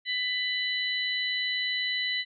harmonic tone, 996 Hz, B5, 14 cents sharp, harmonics 2 / 3 / 4, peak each -30 / -33 / -31 dBFS, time 0.05-2.25 s, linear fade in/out 50 ms, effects none

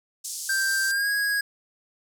white band-pass noise, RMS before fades -34 dBFS, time 0.24-0.92 s, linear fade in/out 10 ms, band 5000 to 10000 Hz, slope 24 dB/octave
square tone with pitch glide, 1574 to 1651.3 Hz, G6 to G#6, +7 to -10 cents, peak -23 dBFS, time 0.49-1.41 s, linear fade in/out 5 ms, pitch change +83 cents, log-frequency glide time 0.87-1.09 s
effects none

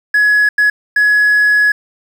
triangle tone bursts at uneven times, 1685 Hz, G#6, 25 cents sharp, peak -5 dBFS, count 3, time 0.14-0.49 / 0.58-0.7 / 0.96-1.72 s, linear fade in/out 5 ms, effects tanh soft clip ceiling -3 dBFS + 7-bit

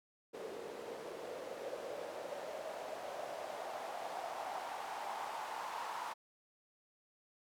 white noise with band-pass filter sweep, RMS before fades -44 dBFS, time 0.33-6.14 s, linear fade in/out 20 ms, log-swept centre 440 to 960 Hz, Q 4, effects none

